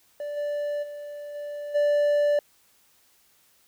triangle tone with level steps, 585 Hz, D5, 7 cents flat, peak -28 / -24 / -33 / -30 / -17 dBFS, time 0.2-2.39 s, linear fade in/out 2 ms, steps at 0.36 / 0.82 / 1.34 / 1.74 s, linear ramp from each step 20 ms, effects white hiss -62 dBFS RMS until 3.67 s

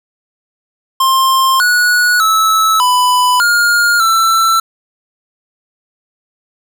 square tone with pitch steps, 1057 / 1463 / 1304 / 996 / 1418 / 1336 Hz, C6 / F#6 / E6 / B5 / F6 / E6, +17 / -20 / -19 / +14 / +26 / +23 cents, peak -9 dBFS, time 1-4.6 s, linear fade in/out 5 ms, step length 600 ms, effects none

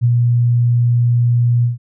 sine tone with ADSR envelope, 120 Hz, B2, 49 cents flat, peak -8 dBFS, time 0.01-1.78 s, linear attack 35 ms, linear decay 36 ms, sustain -2 dB, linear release 140 ms, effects none

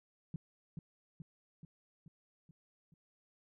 sine tone with echo, 159.8 Hz, D#3, 47 cents sharp, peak -36 dBFS, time 0.34-0.36 s, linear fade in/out 2 ms, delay 430 ms, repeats 6, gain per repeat -4 dB, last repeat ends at 2.94 s, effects none

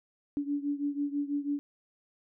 sine beating tone pair, 285.3 / 291.4 Hz, C#4 / D4, +50 / -13 cents, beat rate 6.1 Hz, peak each -31 / -34 dBFS, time 0.37-1.59 s, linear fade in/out 0 ms, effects none

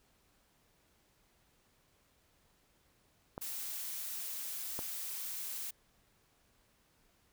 clicks, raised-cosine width 1 ms, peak -26 dBFS, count 2, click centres 3.379 / 4.791 s
blue noise, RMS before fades -41 dBFS, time 3.41-5.71 s, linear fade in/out 10 ms
effects pink hiss -71 dBFS RMS until 7.32 s

